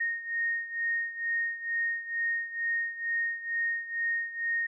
sine beating tone pair, 1854 / 1856.2 Hz, A#6 / A#6, -10 / -8 cents, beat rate 2.2 Hz, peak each -30 / -34 dBFS, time 0-4.67 s, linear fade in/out 10 ms, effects none

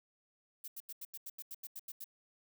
violet noise bursts, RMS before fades -45 dBFS, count 12, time 0.64-2.043 s, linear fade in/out 5 ms, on 39 ms, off 85 ms, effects none

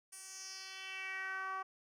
10% pulse tone with band-pass filter sweep, 381.3 Hz, G4, 48 cents flat, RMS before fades -44 dBFS, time 0.12-1.63 s, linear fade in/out 10 ms, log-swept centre 9400 to 1000 Hz, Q 3.1, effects none

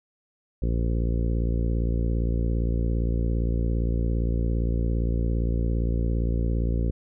harmonic tone, 57.5 Hz, A#1, 23 cents flat, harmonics 1 / 2 / 3 / 4 / 5 / 6 / 7 / 8 / 9, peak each -23 / -29 / -33 / -35 / -37 / -39 / -40 / -41 / -42 dBFS, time 0.62-6.91 s, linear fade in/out 5 ms, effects none

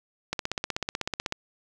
click train, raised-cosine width 0.2 ms, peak -11 dBFS, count 17, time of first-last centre 0.33-1.324 s, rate 16.1 Hz, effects none

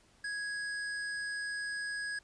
square tone, 1661.2 Hz, G#6, in tune, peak -36 dBFS, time 0.24-2.19 s, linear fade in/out 5 ms, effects pink hiss -65 dBFS RMS until 2.23 s + resampled to 22050 Hz

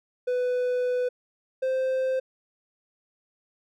triangle tone pair in turn, 497.5 / 521.4 Hz, B4 / C5, +13 / -6 cents, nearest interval minor second, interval 81 cents, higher second, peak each -21 dBFS, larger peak neither, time 0.27-1.09 / 1.62-2.2 s, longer first, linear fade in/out 10 ms, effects none

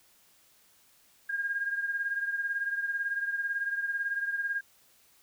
sine beating tone pair, 1618 / 1636 Hz, G#6 / G#6, -46 / -26 cents, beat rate 18 Hz, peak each -30 / -36 dBFS, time 1.29-4.61 s, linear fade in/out 10 ms, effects white hiss -63 dBFS RMS until 5.22 s

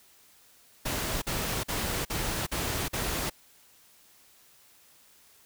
pink noise bursts, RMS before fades -31 dBFS, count 6, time 0.85-3.3 s, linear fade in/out 10 ms, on 370 ms, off 46 ms, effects white hiss -59 dBFS RMS until 5.45 s

